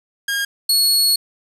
sawtooth tone pair in turn, 1623 / 4352 Hz, G#6 / C#8, -40 / -33 cents, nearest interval octave + perfect fourth, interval 1707 cents, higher second, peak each -15 / -10 dBFS, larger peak second, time 0.28-0.45 / 0.69-1.16 s, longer second, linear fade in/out 5 ms, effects resampled to 32000 Hz + 7-bit

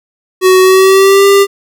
square tone with pitch glide, 372.8 to 397.3 Hz, F#4 to G4, +13 to +23 cents, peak -4 dBFS, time 0.41-1.47 s, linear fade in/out 50 ms, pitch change +110 cents, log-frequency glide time 0.61-1.26 s, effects none

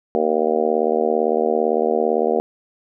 harmonic tone, 77.78 Hz, D#2, in tune, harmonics 3 / 4 / 5 / 6 / 7 / 8 / 9 / 10, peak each -26 / -30 / -22 / -20 / -26 / -26 / -24 / -30 dBFS, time 0.15-2.4 s, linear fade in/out 0 ms, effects none

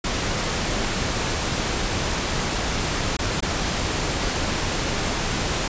pink noise with dropouts, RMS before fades -24 dBFS, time 0.04-5.68 s, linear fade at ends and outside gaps 5 ms, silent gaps 3.169-3.189 / 3.406-3.424 s, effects resampled to 16000 Hz

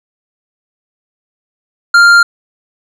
sine tone with tanh clipping, 1396.9 Hz, F6, in tune, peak -4 dBFS, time 1.94-2.23 s, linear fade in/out 5 ms, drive 10 dB, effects none

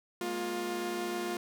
sawtooth tone cluster, 208.2 / 237.6 / 353 Hz, G#3 / A#3 / F4, +5 / +33 / +19 cents, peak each -38 / -37 / -30 dBFS, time 0.21-1.37 s, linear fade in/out 2 ms, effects none

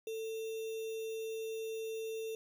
sine tone with sample-and-hold, 445.3 Hz, A4, 21 cents sharp, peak -37 dBFS, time 0.07-2.35 s, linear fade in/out 2 ms, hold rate 3150 Hz, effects none

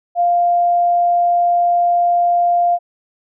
sine tone, 698.5 Hz, F5, in tune, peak -11 dBFS, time 0.15-2.79 s, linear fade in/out 50 ms, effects none

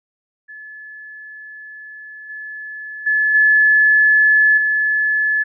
sine tone with level steps, 1721 Hz, A6, 39 cents flat, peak -33 / -28 / -13 / -9 / -14 dBFS, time 0.48-5.44 s, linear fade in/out 20 ms, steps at 2.29 / 3.06 / 3.34 / 4.57 s, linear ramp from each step 10 ms, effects none

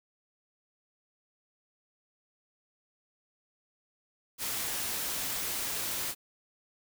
white noise, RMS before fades -34 dBFS, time 4.38-6.15 s, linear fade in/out 50 ms, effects none

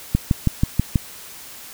click train, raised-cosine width 5 ms, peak -3 dBFS, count 6, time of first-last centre 0.15-0.958 s, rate 6.19 Hz, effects white hiss -39 dBFS RMS until 1.73 s

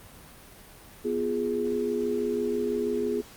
sine chord, F diminished, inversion second, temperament equal, 246.9 / 349.2 / 415.3 Hz, Cb4 / F4 / Ab4, 0 / 0 / 0 cents, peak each -31 / -32 / -27 dBFS, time 1.04-3.22 s, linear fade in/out 20 ms, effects pink hiss -49 dBFS RMS until 3.36 s + Opus 32 kbps

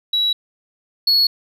sine tone pair in turn, 3900 / 4365 Hz, B7 / C#8, -23 / -28 cents, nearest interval major second, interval 195 cents, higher second, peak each -14 / -9 dBFS, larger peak second, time 0.13-0.33 / 1.07-1.27 s, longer neither, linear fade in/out 5 ms, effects tanh soft clip ceiling -11 dBFS

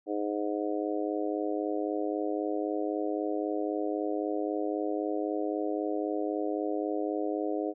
harmonic tone, 103.83 Hz, G#2, in tune, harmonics 3 / 4 / 5 / 6 / 7, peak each -32 / -34 / -36 / -38 / -39 dBFS, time 0.06-7.74 s, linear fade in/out 50 ms, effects none

